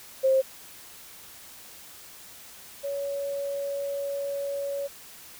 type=tone pair in turn; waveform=sine; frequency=530 / 561.5 Hz; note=C5 / C#5; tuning=+22 / +22 cents; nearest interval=minor second; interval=100 cents; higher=second; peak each=-18 / -28 dBFS; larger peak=first; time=0.23-0.42 / 2.83-4.88 s; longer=second; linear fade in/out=20 ms; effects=white hiss -47 dBFS RMS until 5.39 s